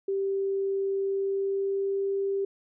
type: tone with pitch glide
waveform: sine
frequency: 391.2 to 393.7 Hz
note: G4 to G4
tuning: -4 to +8 cents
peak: -25 dBFS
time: 0.08-2.45 s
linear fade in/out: 5 ms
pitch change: +12 cents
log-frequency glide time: 0.97-2.12 s
effects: none